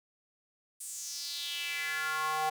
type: tone with high-pass filter sweep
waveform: square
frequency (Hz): 155.56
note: D#3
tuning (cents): 0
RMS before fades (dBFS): -35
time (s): 0.8-2.5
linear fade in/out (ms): 10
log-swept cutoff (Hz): 9000 to 760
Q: 3.8
effects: none